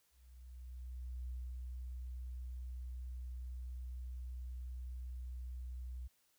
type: tone with ADSR envelope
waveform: sine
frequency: 62.2 Hz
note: B1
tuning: 13 cents sharp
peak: -40 dBFS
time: 0.1-6.08 s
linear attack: 1200 ms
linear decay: 230 ms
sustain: -2 dB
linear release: 15 ms
effects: white hiss -75 dBFS RMS until 6.38 s